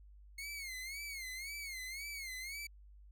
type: tone with vibrato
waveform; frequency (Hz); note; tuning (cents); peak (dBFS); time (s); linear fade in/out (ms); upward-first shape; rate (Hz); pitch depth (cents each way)
sawtooth; 2163; C#7; -43; -39; 0.38-2.67; 5; sine; 1.9; 120
effects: added 50 Hz sine -55 dBFS peak until 3.11 s